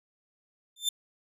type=tone with exponential growth; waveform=sawtooth; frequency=3561 Hz; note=A7; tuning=20 cents sharp; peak=-19 dBFS; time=0.76-0.89 s; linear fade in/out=5 ms; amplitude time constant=28 ms; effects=resampled to 32000 Hz